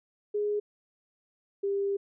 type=tone pair in turn; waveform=sine; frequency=415.3 / 398 Hz; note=G#4 / G4; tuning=0 / +26 cents; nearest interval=minor second; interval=74 cents; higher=first; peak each=-26 dBFS; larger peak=neither; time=0.34-0.6 / 1.63-1.97 s; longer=second; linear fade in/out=10 ms; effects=none